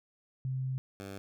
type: tone pair in turn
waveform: sine / 10% pulse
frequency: 130.81 / 98 Hz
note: C3 / G2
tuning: 0 / 0 cents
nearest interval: perfect fourth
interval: 500 cents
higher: first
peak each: -31 / -33 dBFS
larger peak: first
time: 0.45-0.78 / 1-1.18 s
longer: first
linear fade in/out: 0 ms
effects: none